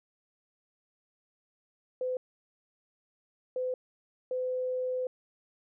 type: tone bursts at uneven times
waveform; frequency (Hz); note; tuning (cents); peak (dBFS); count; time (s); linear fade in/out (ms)
sine; 508; B4; +49; -29; 3; 2.01-2.17 / 3.56-3.74 / 4.31-5.07; 2
effects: none

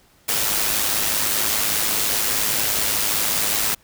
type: noise with amplitude modulation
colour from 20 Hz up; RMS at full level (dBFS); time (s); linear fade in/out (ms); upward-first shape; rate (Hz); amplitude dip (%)
white; -19; 0.28-3.75; 10; sine; 105; 45
effects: pink hiss -56 dBFS RMS until 3.83 s

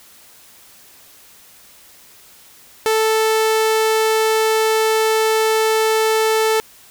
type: tone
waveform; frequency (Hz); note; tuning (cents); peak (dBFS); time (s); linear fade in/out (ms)
sawtooth; 440; A4; 0; -10; 2.86-6.6; 0
effects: white hiss -46 dBFS RMS until 6.9 s

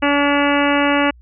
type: harmonic tone with a mistuned harmonic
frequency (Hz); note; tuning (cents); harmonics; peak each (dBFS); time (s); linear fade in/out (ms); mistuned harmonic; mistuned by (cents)
286; D4; -46; 1 / 2 / 3 / 4 / 5 / 6 / 7 / 8 / 9 / 10; -17 / -20 / -22 / -23 / -24 / -25 / -25 / -26 / -27 / -27; 0.02-1.11; 10; 9; +33
effects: added 60 Hz sine -42 dBFS peak until 1.21 s

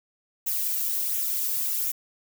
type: noise with flanger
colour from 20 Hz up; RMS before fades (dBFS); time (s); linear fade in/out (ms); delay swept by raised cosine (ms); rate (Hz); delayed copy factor
violet; -27; 0.46-1.92; 10; 0.21 to 2.01; 1.4; -0.5
effects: none

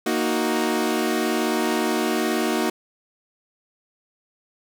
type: chord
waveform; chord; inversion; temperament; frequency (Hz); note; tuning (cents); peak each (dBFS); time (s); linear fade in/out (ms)
sawtooth; D# minor; second; equal; 233.1 / 311.1 / 370; A#3 / D#4 / F#4; 0 / 0 / 0; -21; 0.06-2.7; 5
effects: none

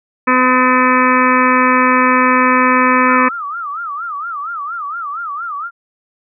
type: harmonic tone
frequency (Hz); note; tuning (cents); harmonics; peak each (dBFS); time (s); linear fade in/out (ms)
254.2; C4; -50; 1 / 2 / 4 / 5 / 6 / 7 / 8 / 9 / 10; -15 / -19 / -14 / -15 / -25 / -17 / -26 / -20 / -24; 0.27-3.29; 10
type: tone with vibrato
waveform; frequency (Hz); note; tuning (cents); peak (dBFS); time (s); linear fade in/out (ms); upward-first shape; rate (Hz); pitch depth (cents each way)
sine; 1260; D#6; +21; -20; 3.06-5.71; 50; sine; 4.3; 190
effects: none

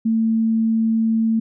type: tone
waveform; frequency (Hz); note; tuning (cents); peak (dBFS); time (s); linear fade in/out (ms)
sine; 224.1; A3; +32; -15; 0.05-1.4; 10
effects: none

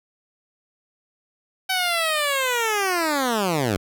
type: linear sweep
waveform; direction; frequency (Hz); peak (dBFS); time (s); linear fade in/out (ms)
10% pulse; down; 763 to 87; -12; 1.69-3.77; 10
effects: none

